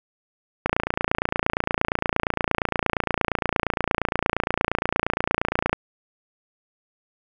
click train, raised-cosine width 0.5 ms, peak -5 dBFS, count 146, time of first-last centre 0.66-5.73 s, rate 28.6 Hz, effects none

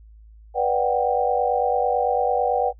sine chord, G major seventh, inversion first, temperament just, 490 / 588 / 735 / 784 Hz, B4 / D5 / F#5 / G5, -14 / +2 / -12 / 0 cents, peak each -23 / -26 / -23 / -23 dBFS, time 0.54-2.73 s, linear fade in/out 50 ms, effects noise-tail reverb RT60 0.1 s tail -22 dB re dry + added 54 Hz sine -44 dBFS peak until 2.79 s

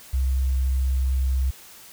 sine tone, 65.41 Hz, C2, in tune, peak -19 dBFS, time 0.13-1.51 s, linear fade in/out 10 ms, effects white hiss -46 dBFS RMS until 1.92 s

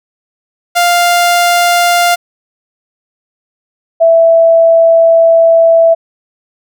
sawtooth / sine tone pair in turn, 699 / 661.3 Hz, F5 / E5, +1 / +5 cents, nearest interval minor second, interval 96 cents, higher first, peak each -3 dBFS, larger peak neither, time 0.75-2.16 / 4-5.95 s, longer second, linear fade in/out 20 ms, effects none

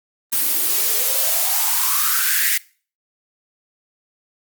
blue noise with high-pass filter sweep, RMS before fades -18 dBFS, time 0.32-2.58 s, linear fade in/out 10 ms, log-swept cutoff 250 to 2000 Hz, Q 7.5, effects noise-tail reverb RT60 0.4 s tail -22 dB re dry + Opus 32 kbps

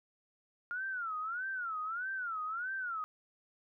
sine tone with vibrato, 1396.9 Hz, F6, in tune, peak -35 dBFS, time 0.71-3.04 s, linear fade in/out 0 ms, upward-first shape sine, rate 1.6 Hz, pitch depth 200 cents each way, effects none

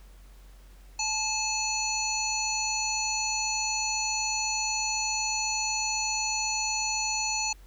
harmonic tone, 866 Hz, A5, 28 cents flat, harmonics 1 / 3 / 5 / 7 / 8, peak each -33 / -33 / -33 / -33 / -33 dBFS, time 0.99-7.53 s, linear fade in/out 5 ms, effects added 46 Hz sine -48 dBFS peak until 7.66 s + pink hiss -60 dBFS RMS until 7.66 s

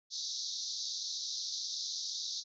pink band-pass noise, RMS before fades -39 dBFS, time 0.1-2.44 s, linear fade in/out 50 ms, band 3700 to 6300 Hz, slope 96 dB/octave, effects none

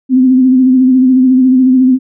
sine tone with vibrato, 257.5 Hz, C4, 28 cents flat, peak -4 dBFS, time 0.09-1.99 s, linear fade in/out 50 ms, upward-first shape sine, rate 14 Hz, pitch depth 40 cents each way, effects none

